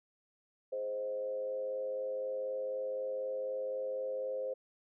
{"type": "tone with frequency modulation", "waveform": "sine", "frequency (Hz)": 523.3, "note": "C5", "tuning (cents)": 0, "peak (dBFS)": -34, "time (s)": [0.72, 4.54], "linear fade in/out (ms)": 10, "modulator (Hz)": 104, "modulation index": 0.56, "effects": []}